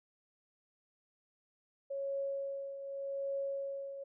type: tone with tremolo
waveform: sine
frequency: 552 Hz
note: C#5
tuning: 7 cents flat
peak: -33 dBFS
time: 1.9-4.04 s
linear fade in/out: 10 ms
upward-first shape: triangle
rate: 0.85 Hz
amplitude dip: 65%
effects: none